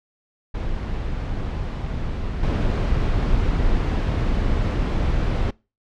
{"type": "noise with level steps", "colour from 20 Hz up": "brown", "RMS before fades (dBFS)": [-26, -20], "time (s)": [0.54, 5.51], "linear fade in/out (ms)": 10, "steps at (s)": 2.43, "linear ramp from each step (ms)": 2, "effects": ["noise-tail reverb RT60 0.3 s tail -24 dB re dry", "low-pass 4000 Hz 12 dB/octave"]}